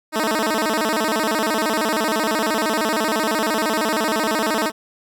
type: tone with vibrato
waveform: 10% pulse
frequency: 261.6 Hz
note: C4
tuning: in tune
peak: -10 dBFS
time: 0.12-4.72 s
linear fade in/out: 50 ms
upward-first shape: square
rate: 13 Hz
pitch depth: 300 cents each way
effects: none